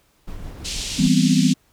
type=noise with tremolo; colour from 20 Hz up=brown; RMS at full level=-32 dBFS; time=0.27-1.08 s; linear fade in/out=10 ms; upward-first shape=sine; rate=6.2 Hz; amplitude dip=25%
type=band-pass noise; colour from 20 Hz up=pink; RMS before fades=-29 dBFS; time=0.64-1.54 s; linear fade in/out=20 ms; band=2900 to 7700 Hz; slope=24 dB/octave
type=chord; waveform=sine; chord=C major seventh; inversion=first; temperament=equal; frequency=164.81 / 196 / 246.9 / 261.6 Hz; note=E3 / G3 / B3 / C4; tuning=0 / 0 / 0 / 0 cents; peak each=-19 dBFS; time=0.98-1.54 s; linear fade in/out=20 ms
effects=pink hiss -61 dBFS RMS until 1.72 s